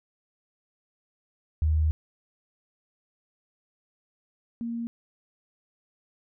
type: tone pair in turn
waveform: sine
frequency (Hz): 77.78 / 233.1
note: D#2 / A#3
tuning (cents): 0 / 0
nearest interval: octave + perfect fifth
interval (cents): 1900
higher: second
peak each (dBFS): -20 / -29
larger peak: first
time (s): 1.62-1.91 / 4.61-4.87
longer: first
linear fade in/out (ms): 0
effects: none